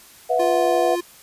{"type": "chord", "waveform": "sine", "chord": "B suspended fourth", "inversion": "none", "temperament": "equal with one note detuned", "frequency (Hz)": [493.9, 659.3, 730.6], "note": ["B4", "E5", "F#5"], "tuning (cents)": [0, 0, -22], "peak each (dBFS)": -21, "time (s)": [0.29, 0.96], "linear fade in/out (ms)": 20}
{"type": "tone", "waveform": "square", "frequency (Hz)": 349.2, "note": "F4", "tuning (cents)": 0, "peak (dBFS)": -23, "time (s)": [0.39, 1.01], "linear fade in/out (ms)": 10}
{"effects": ["white hiss -47 dBFS RMS until 1.22 s", "resampled to 32000 Hz"]}